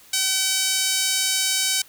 5% pulse tone with high-pass filter, 763 Hz, G5, 47 cents flat, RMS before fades -22 dBFS, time 0.13-1.82 s, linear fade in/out 5 ms, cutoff 2000 Hz, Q 0.59, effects white hiss -50 dBFS RMS until 1.88 s

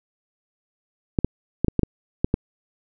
clicks, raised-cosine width 3 ms, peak -5 dBFS, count 8, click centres 1.188 / 1.246 / 1.646 / 1.683 / 1.793 / 1.833 / 2.245 / 2.341 s, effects none

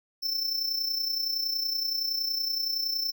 square tone with amplitude modulation, 5330 Hz, E8, 18 cents sharp, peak -25 dBFS, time 0.22-3.12 s, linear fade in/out 20 ms, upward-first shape sine, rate 30.7 Hz, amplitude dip 55%, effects none

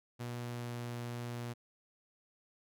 sawtooth tone with pitch glide, 120.6 to 119.84 Hz, B2 to A#2, -41 to +48 cents, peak -35 dBFS, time 0.19-1.54 s, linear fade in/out 20 ms, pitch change -11 cents, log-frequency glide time 0.37-0.77 s, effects none

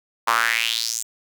sawtooth tone with high-pass filter sweep, 114.9 Hz, A#2, 25 cents flat, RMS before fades -22 dBFS, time 0.27-1.03 s, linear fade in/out 10 ms, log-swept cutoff 990 to 7700 Hz, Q 4.1, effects none

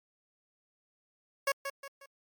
15% pulse tone with echo, 553 Hz, C#5, 4 cents flat, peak -20 dBFS, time 1.47-1.52 s, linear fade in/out 5 ms, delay 180 ms, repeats 3, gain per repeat -8 dB, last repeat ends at 2.06 s, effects MP3 96 kbps

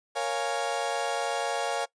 35% pulse chord, Bb minor seventh, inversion none, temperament equal, 466.2 / 554.4 / 698.5 / 830.6 Hz, Bb4 / Db5 / F5 / Ab5, 0 / 0 / 0 / 0 cents, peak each -33 / -31 / -31 / -31 dBFS, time 0.15-1.86 s, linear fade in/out 20 ms, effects noise-tail reverb RT60 0.1 s tail -21 dB re dry + resampled to 22050 Hz

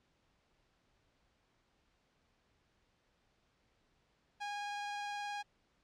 sawtooth tone with vibrato, 820 Hz, G#5, 22 cents flat, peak -35 dBFS, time 4.4-5.43 s, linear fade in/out 20 ms, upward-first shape sine, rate 19 Hz, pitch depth 10 cents each way, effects pink hiss -75 dBFS RMS until 5.83 s + low-pass 5000 Hz 12 dB/octave

